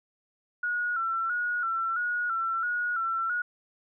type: tone with vibrato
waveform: sine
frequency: 1396.9 Hz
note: F6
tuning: in tune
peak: -26 dBFS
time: 0.63-3.42 s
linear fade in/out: 5 ms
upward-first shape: square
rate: 1.5 Hz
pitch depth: 64 cents each way
effects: none